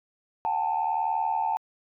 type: tone cluster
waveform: sine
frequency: 738 / 809 / 890 Hz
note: F#5 / G#5 / A5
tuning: -5 / -46 / +20 cents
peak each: -31 / -29 / -25 dBFS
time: 0.45-1.57 s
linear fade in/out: 0 ms
effects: tanh soft clip ceiling -17 dBFS

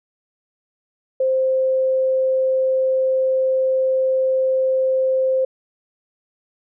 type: tone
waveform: sine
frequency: 523.3 Hz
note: C5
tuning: in tune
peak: -15 dBFS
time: 1.2-5.45 s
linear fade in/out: 5 ms
effects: none

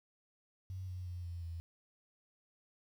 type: tone with pitch steps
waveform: sine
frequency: 93.6 / 91.09 / 88.65 / 86.28 / 83.97 Hz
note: F#2 / F#2 / F2 / F2 / E2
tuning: +20 / -27 / +26 / -20 / +33 cents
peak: -40 dBFS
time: 0.7-1.6 s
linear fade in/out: 0 ms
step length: 180 ms
effects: 11-bit

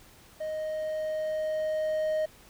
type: tone with level ramp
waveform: triangle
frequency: 622.3 Hz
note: D#5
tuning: in tune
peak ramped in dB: -29 to -23 dBFS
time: 0.4-2.26 s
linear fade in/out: 10 ms
effects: pink hiss -55 dBFS RMS until 2.49 s

